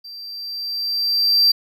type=tone with level ramp; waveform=triangle; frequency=4699 Hz; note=D8; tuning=in tune; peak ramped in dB=-33 to -9 dBFS; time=0.04-1.52 s; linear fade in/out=10 ms; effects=none